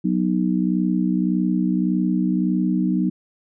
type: chord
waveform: sine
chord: B major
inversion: second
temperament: just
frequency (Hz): 185.21 / 246.9 / 308.7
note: F#3 / B3 / D#4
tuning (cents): +2 / 0 / -14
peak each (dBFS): -20 / -23 / -23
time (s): 0.04-3.1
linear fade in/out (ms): 10
effects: none